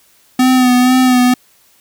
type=tone with vibrato; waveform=square; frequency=252.5 Hz; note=B3; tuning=39 cents sharp; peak=-8 dBFS; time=0.39-1.34 s; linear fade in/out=5 ms; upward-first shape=sine; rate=2.1 Hz; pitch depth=33 cents each way; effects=white hiss -51 dBFS RMS until 1.8 s